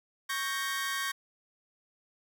sawtooth chord, G diminished, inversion second, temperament equal with one note detuned, 1108.7 / 1578 / 1864.7 Hz, Db6 / G6 / Bb6, 0 / +11 / 0 cents, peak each -32 dBFS, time 0.29-1.12 s, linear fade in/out 10 ms, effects none

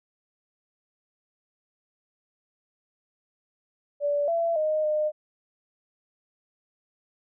sine tone with pitch steps, 579 / 672 / 618 / 609 Hz, D5 / E5 / D#5 / D#5, -25 / +33 / -12 / -37 cents, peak -22 dBFS, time 4-5.12 s, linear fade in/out 50 ms, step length 280 ms, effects none

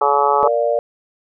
harmonic tone, 142.5 Hz, C#3, 48 cents sharp, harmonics 3 / 4 / 5 / 6 / 7 / 8 / 9, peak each -20 / -21 / -23 / -16 / -25 / -19 / -22 dBFS, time 0.01-0.48 s, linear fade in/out 5 ms
sine chord, Bb major, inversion none, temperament equal, 466.2 / 587.3 / 698.5 Hz, Bb4 / D5 / F5, 0 / 0 / 0 cents, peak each -19 / -17 / -22 dBFS, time 0.43-0.79 s, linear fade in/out 0 ms
effects none

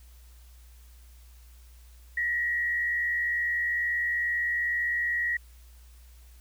sine tone with frequency modulation, 1909 Hz, A#6, 41 cents sharp, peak -25 dBFS, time 2.17-5.37 s, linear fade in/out 5 ms, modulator 82.4 Hz, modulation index 0.6, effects added 60 Hz sine -49 dBFS peak until 6.4 s + white hiss -61 dBFS RMS until 6.4 s

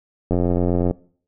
click train, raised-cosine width 2 ms, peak -7 dBFS, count 54, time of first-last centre 0.31-0.91 s, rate 88.3 Hz, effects noise-tail reverb RT60 0.5 s tail -22 dB re dry

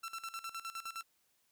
sawtooth tone with tremolo, 1344 Hz, E6, 33 cents sharp, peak -36 dBFS, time 0.03-1.03 s, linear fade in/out 10 ms, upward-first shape square, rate 9.7 Hz, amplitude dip 80%, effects white hiss -75 dBFS RMS until 1.51 s

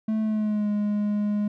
triangle tone with pitch glide, 218.1 to 207.7 Hz, A3 to G#3, -15 to 0 cents, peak -20 dBFS, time 0.08-1.48 s, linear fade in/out 5 ms, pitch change -85 cents, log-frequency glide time 0.21-0.69 s, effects none

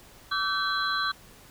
sine tone cluster, 1152 / 1318 / 1540 / 3333 / 4050 Hz, D6 / E6 / G6 / G#7 / B7, -34 / -1 / -31 / +5 / +43 cents, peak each -29 / -37 / -29 / -37 / -32 dBFS, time 0.31-1.12 s, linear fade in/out 10 ms, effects pink hiss -52 dBFS RMS until 1.5 s

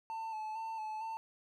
triangle tone with vibrato, 880 Hz, A5, in tune, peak -36 dBFS, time 0.1-1.17 s, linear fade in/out 0 ms, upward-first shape square, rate 2.2 Hz, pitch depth 29 cents each way, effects none

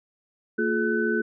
sine tone cluster, 229 / 350.6 / 424.3 / 1506 Hz, A#3 / F4 / G#4 / F#6, -31 / +7 / +37 / +30 cents, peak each -27 dBFS, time 0.58-1.22 s, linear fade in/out 10 ms, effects none

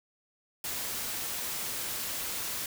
white noise, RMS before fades -35 dBFS, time 0.64-2.66 s, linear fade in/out 2 ms, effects none

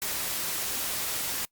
white noise, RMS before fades -31 dBFS, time 0.02-1.45 s, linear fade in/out 0 ms, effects noise-tail reverb RT60 0.1 s tail -23 dB re dry + Opus 48 kbps

